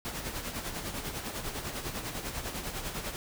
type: noise with tremolo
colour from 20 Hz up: pink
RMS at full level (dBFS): -35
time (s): 0.05-3.16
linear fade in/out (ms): 0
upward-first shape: sine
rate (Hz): 10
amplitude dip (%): 55
effects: none